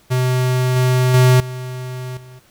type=tone with level steps; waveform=square; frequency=127.2 Hz; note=C3; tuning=48 cents flat; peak=-15 / -13 / -9 / -26 / -38 dBFS; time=0.1-2.4 s; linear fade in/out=20 ms; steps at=0.76 / 1.14 / 1.4 / 2.17 s; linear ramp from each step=2 ms; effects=pink hiss -53 dBFS RMS until 2.5 s